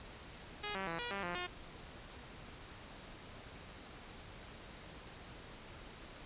5% pulse tone with pitch steps, 415.6 / 192.4 / 166.3 / 481.5 / 198 / 175.1 / 357.8 Hz, G#4 / G3 / E3 / B4 / G3 / F3 / F4, +1 / -32 / +16 / -44 / +18 / +5 / +42 cents, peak -27 dBFS, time 0.63-1.47 s, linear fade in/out 10 ms, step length 120 ms, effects pink hiss -52 dBFS RMS until 6.25 s + resampled to 8000 Hz

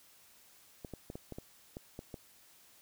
clicks, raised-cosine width 2 ms, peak -29 dBFS, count 9, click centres 0.848 / 0.937 / 1.101 / 1.155 / 1.323 / 1.385 / 1.769 / 1.991 / 2.142 s, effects white hiss -62 dBFS RMS until 2.81 s

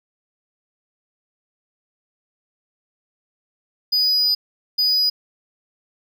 triangle tone bursts at uneven times, 4949 Hz, D#8, 10 cents flat, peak -14 dBFS, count 2, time 3.92-4.35 / 4.78-5.1 s, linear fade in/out 10 ms, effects none

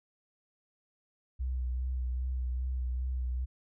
sine tone with vibrato, 63 Hz, B1, 35 cents sharp, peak -30 dBFS, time 1.39-3.46 s, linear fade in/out 20 ms, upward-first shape sine, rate 2.5 Hz, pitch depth 29 cents each way, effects none

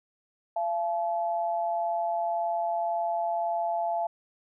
sine tone pair together, 682.8 / 861 Hz, F5 / A5, -39 / -38 cents, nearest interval major third, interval 401 cents, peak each -27 / -31 dBFS, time 0.56-4.07 s, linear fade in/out 5 ms, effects none

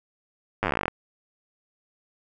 slowing click train, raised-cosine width 0.5 ms, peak -9 dBFS, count 17, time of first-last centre 0.63-0.881 s, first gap 9 ms, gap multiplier 1.07, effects none

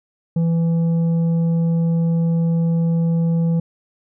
sine tone with tanh clipping, 166.4 Hz, E3, 17 cents sharp, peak -16 dBFS, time 0.36-3.6 s, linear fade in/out 5 ms, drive 6 dB, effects none

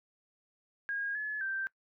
sine tone with pitch steps, 1631 / 1710 / 1567 Hz, G#6 / A6 / G6, -32 / -50 / -1 cents, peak -32 dBFS, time 0.89-1.67 s, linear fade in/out 0 ms, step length 260 ms, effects noise-tail reverb RT60 0.1 s tail -21 dB re dry

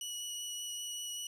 20% pulse tone with vibrato, 2932 Hz, F#7, 16 cents flat, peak -33 dBFS, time 0.01-1.27 s, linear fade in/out 2 ms, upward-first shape triangle, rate 5.2 Hz, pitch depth 10 cents each way, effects none

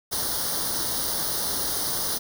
white noise with comb filter, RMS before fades -27 dBFS, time 0.11-2.19 s, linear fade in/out 20 ms, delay 0.2 ms, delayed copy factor +0.9, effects none

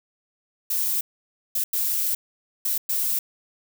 violet noise bursts at uneven times, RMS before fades -24 dBFS, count 5, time 0.7-1.01 / 1.55-1.64 / 1.73-2.15 / 2.65-2.78 / 2.89-3.19 s, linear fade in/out 5 ms, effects none

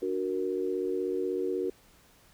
sine chord, D augmented, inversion none, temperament equal, 293.7 / 370 / 466.2 Hz, D4 / F#4 / A#4, 0 / 0 / 0 cents, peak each -36 / -30 / -33 dBFS, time 0.02-1.7 s, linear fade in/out 5 ms, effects pink hiss -60 dBFS RMS until 2.33 s

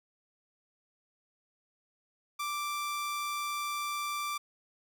sawtooth tone, 1174.7 Hz, D6, in tune, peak -29 dBFS, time 2.39-4.38 s, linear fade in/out 10 ms, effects none

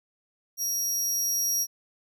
sawtooth tone with level ramp, 5670 Hz, F8, 25 cents sharp, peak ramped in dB -24 to -21 dBFS, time 0.57-1.67 s, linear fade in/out 50 ms, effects none

